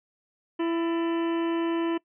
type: harmonic tone with a mistuned harmonic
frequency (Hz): 333.7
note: E4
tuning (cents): +21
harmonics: 1 / 2 / 3 / 4 / 5 / 6 / 7 / 8 / 9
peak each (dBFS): -24 / -38 / -36 / -44 / -43 / -50 / -48 / -47 / -44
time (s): 0.59-1.98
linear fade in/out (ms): 10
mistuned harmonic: 5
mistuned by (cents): +100
effects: noise-tail reverb RT60 0.1 s tail -21 dB re dry